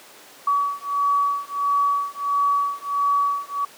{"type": "beating tone pair", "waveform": "sine", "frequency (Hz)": [1136, 1137.5], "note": ["C#6", "C#6"], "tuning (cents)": [42, 44], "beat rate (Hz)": 1.5, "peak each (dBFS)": -22, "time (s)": [0.47, 3.65], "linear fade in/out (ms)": 5, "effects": ["pink hiss -45 dBFS RMS until 3.77 s", "high-pass 400 Hz 12 dB/octave"]}